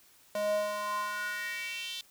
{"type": "tone with high-pass filter sweep", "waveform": "square", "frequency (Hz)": 207.7, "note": "G#3", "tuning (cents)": 0, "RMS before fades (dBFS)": -34, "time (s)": [0.35, 2.01], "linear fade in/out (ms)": 2, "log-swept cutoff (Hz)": [500, 3500], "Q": 4.6, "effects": ["white hiss -61 dBFS RMS until 2.1 s"]}